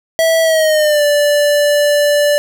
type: tone with pitch glide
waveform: square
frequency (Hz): 653 to 585.1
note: E5 to D5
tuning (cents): -17 to -7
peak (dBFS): -10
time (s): 0.19-2.38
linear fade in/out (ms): 0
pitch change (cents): -190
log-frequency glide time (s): 0.42-1.04
effects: none